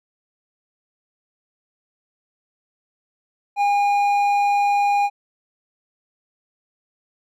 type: tone with hard clipping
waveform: sine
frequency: 812 Hz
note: G#5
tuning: 39 cents flat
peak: -17 dBFS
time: 3.56-5.1 s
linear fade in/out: 50 ms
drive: 6 dB
effects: none